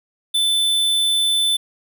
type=tone; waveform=square; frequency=3520 Hz; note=A7; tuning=in tune; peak=-16 dBFS; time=0.34-1.57 s; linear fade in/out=10 ms; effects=none